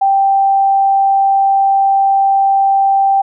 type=tone; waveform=sine; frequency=784 Hz; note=G5; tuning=in tune; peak=-8 dBFS; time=0.01-3.22 s; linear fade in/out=10 ms; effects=none